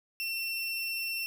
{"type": "tone", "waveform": "30% pulse", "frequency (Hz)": 2705, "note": "E7", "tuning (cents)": 44, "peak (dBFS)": -29, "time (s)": [0.2, 1.26], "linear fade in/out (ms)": 0, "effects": []}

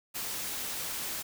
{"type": "noise", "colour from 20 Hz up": "white", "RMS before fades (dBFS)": -36, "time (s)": [0.14, 1.23], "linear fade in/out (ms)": 20, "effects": []}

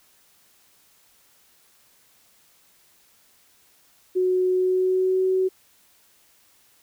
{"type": "tone with pitch glide", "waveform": "sine", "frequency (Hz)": [368.1, 375.2], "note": ["F#4", "F#4"], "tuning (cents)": [-9, 24], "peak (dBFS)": -18, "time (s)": [4.15, 5.49], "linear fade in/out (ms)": 20, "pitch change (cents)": 33, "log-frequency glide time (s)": [4.51, 5.24], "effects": ["white hiss -59 dBFS RMS until 6.82 s"]}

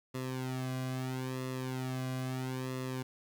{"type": "tone with flanger", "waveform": "sawtooth", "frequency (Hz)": 129.3, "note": "C3", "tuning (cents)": -20, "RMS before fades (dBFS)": -37, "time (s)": [0.14, 3.03], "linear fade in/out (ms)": 10, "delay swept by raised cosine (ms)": [1.3, 2.25], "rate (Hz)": 0.76, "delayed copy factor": -0.8, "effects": ["11-bit"]}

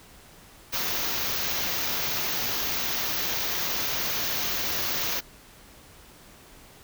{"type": "band-stop noise", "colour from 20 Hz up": "white", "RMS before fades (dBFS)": -28, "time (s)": [0.72, 5.21], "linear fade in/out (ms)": 20, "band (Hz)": [6700, 13000], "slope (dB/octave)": 96, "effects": ["pink hiss -51 dBFS RMS until 6.83 s"]}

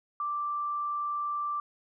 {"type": "tone", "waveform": "sine", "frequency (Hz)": 1174.7, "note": "D6", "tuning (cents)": 0, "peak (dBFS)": -29, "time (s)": [0.2, 1.6], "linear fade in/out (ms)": 2, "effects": []}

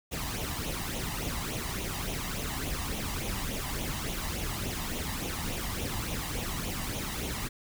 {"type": "noise with flanger", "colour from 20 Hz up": "pink", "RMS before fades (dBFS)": -34, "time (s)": [0.11, 7.49], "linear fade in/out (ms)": 20, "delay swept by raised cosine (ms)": [0.3, 1.06], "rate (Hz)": 3.5, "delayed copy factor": 0.6, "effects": []}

